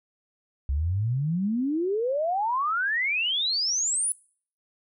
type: exponential sweep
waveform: sine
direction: up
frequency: 65.41 to 10270 Hz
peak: -23 dBFS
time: 0.69-4.12 s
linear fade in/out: 0 ms
effects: noise-tail reverb RT60 0.5 s tail -23 dB re dry